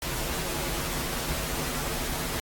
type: noise with comb filter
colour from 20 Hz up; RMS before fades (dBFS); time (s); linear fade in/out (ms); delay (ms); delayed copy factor
pink; -31; 0.02-2.4; 2; 10; -0.8
effects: AAC 64 kbps